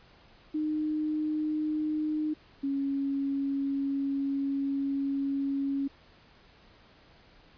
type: tone pair in turn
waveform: sine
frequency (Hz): 306.7 / 276.5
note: D#4 / C#4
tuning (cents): -25 / -4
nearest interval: major second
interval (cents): 179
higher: first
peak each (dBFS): -27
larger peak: neither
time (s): 0.54-2.34 / 2.63-5.88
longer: second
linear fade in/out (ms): 10
effects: pink hiss -58 dBFS RMS until 7.57 s + resampled to 11025 Hz